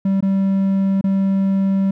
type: tone with dropouts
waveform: triangle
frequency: 194.1 Hz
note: G3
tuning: 17 cents flat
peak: -12 dBFS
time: 0.05-1.91 s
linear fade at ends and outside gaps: 5 ms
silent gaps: 0.207-0.225 / 1.012-1.04 s
effects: none